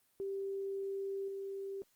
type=tone with level steps; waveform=sine; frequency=392 Hz; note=G4; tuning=in tune; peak=-36 / -39 dBFS; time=0.2-1.82 s; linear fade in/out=0 ms; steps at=1.28 s; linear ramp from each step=2 ms; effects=white hiss -73 dBFS RMS until 1.95 s + Opus 24 kbps